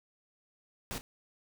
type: noise with echo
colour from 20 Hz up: pink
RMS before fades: -38 dBFS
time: 0.91-0.98 s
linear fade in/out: 0 ms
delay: 30 ms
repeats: 1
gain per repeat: -12 dB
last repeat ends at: 1.01 s
effects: none